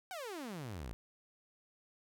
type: exponential sweep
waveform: sawtooth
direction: down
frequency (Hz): 784 to 50.6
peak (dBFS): -38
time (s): 0.11-0.93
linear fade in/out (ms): 0
effects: none